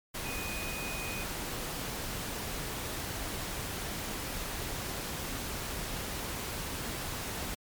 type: tone in noise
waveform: sine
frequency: 2489 Hz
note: D#7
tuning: in tune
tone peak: -40 dBFS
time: 0.25-1.24 s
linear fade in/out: 10 ms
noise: pink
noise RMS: -37 dBFS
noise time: 0.14-7.55 s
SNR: -6 dB
effects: MP3 96 kbps